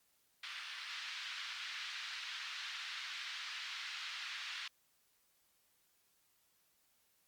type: band-pass noise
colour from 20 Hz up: white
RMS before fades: -45 dBFS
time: 0.43-4.68 s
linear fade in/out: 5 ms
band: 1300 to 4200 Hz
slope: 24 dB/octave
effects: white hiss -75 dBFS RMS until 7.27 s + Opus 48 kbps